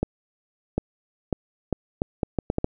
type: accelerating click train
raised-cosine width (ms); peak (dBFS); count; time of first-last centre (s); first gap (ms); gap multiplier
2; -9; 10; 0.03-2.644; 750; 0.73
effects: none